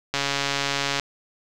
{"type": "click train", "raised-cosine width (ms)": 0.2, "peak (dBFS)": -6, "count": 121, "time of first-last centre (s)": [0.14, 0.997], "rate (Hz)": 140, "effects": []}